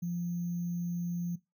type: tone with sample-and-hold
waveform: sine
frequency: 173.6 Hz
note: F3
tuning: 10 cents flat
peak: -31 dBFS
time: 0.02-1.36 s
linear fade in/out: 10 ms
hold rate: 6300 Hz
effects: noise-tail reverb RT60 0.2 s tail -19 dB re dry